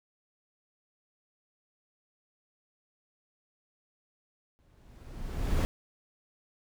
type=noise with exponential growth; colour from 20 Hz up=brown; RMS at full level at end=-24 dBFS; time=4.59-5.65 s; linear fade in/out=0 ms; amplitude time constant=230 ms; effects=none